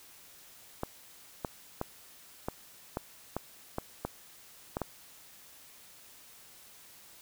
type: clicks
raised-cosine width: 1 ms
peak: -18 dBFS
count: 10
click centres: 0.834 / 1.448 / 1.814 / 2.485 / 2.971 / 3.366 / 3.784 / 4.05 / 4.769 / 4.817 s
effects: white hiss -55 dBFS RMS until 7.21 s